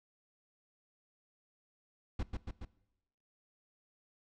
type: noise with echo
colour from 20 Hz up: brown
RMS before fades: -34 dBFS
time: 2.19-2.23 s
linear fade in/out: 5 ms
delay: 140 ms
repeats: 3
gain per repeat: -3 dB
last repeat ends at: 2.65 s
effects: noise-tail reverb RT60 0.9 s tail -20 dB re dry + low-pass 5000 Hz 12 dB/octave